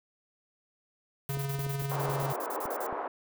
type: noise bursts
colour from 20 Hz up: violet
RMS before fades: -41 dBFS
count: 16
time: 1.29-2.865 s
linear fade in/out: 0 ms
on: 60 ms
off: 41 ms
type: tone with tremolo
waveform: square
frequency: 138.59 Hz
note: C#3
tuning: in tune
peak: -30 dBFS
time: 1.29-2.33 s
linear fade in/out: 5 ms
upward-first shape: triangle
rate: 20 Hz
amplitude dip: 45%
type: clicks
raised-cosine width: 2 ms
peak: -29 dBFS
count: 8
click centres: 1.372 / 1.59 / 1.666 / 1.821 / 2.089 / 2.228 / 2.656 / 2.927 s
type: band-pass noise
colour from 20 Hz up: white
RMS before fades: -35 dBFS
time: 1.91-3.08 s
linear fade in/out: 5 ms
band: 350 to 1100 Hz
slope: 24 dB/octave
effects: none